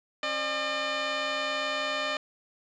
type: tone pair together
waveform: 10% pulse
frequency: 271.6 / 603 Hz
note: C#4 / D5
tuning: -35 / +46 cents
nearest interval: octave + major second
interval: 1381 cents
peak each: -30 / -20 dBFS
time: 0.23-2.17 s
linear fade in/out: 2 ms
effects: resampled to 16000 Hz + 10-bit